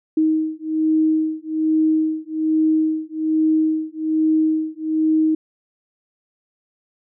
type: beating tone pair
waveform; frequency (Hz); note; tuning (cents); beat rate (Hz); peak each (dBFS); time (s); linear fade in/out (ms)
sine; 313.9 / 315.1; D#4 / D#4; +15 / +22; 1.2; -19; 0.17-5.35; 5
effects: none